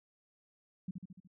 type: tone with echo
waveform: sine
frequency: 183.4 Hz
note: F#3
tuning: 15 cents flat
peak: -35 dBFS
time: 0.88-0.91 s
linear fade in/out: 5 ms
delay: 73 ms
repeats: 5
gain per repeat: -4 dB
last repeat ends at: 1.275 s
effects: none